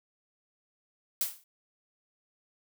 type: noise with exponential decay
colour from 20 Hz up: blue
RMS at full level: -26 dBFS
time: 1.21-1.44 s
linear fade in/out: 2 ms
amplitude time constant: 48 ms
effects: none